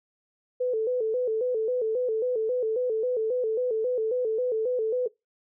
sine tone with vibrato, 469.7 Hz, A#4, 13 cents sharp, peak -23 dBFS, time 0.6-5.08 s, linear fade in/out 10 ms, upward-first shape square, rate 3.7 Hz, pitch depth 110 cents each way, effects noise-tail reverb RT60 0.2 s tail -22 dB re dry

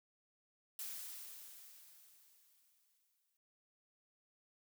blue noise with exponential decay, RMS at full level -44 dBFS, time 0.79-3.37 s, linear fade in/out 1 ms, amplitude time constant 560 ms, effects none

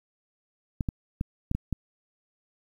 clicks, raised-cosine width 5 ms, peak -15 dBFS, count 6, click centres 0.808 / 0.888 / 1.211 / 1.514 / 1.55 / 1.727 s, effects 9-bit

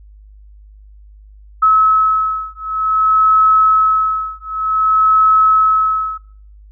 sine beating tone pair, 1291 / 1291.54 Hz, E6 / E6, -37 / -36 cents, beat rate 0.54 Hz, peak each -13 dBFS, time 1.62-6.18 s, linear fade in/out 10 ms, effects noise-tail reverb RT60 0.5 s tail -18 dB re dry + added 51 Hz sine -38 dBFS peak until 6.71 s

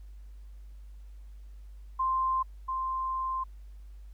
sine tone pair in turn, 1046.5 / 1046.5 Hz, C6 / C6, 0 / 0 cents, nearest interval unison, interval 0 cents, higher neither, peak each -25 / -29 dBFS, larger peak first, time 1.99-2.43 / 2.68-3.44 s, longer second, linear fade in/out 10 ms, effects added 50 Hz sine -44 dBFS peak until 4.13 s + pink hiss -70 dBFS RMS until 4.13 s

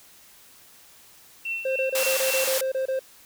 sine tone with tremolo, 2703 Hz, E7, 43 cents sharp, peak -25 dBFS, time 1.45-2.48 s, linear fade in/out 5 ms, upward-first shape triangle, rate 3.6 Hz, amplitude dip 75%
triangle tone bursts, 527 Hz, C5, 12 cents sharp, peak -21 dBFS, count 10, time 1.65-2.993 s, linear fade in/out 5 ms, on 110 ms, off 27 ms
white band-pass noise, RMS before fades -27 dBFS, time 1.95-2.61 s, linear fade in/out 2 ms, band 460 to 15000 Hz, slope 12 dB/octave
effects white hiss -52 dBFS RMS until 3.25 s

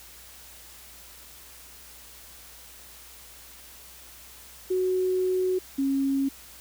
sine tone pair in turn, 370 / 273 Hz, F#4 / C#4, 0 / -26 cents, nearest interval perfect fourth, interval 526 cents, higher first, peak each -22 dBFS, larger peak neither, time 4.7-5.59 / 5.78-6.29 s, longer first, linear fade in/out 10 ms, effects added 60 Hz sine -56 dBFS peak until 6.6 s + white hiss -48 dBFS RMS until 6.6 s

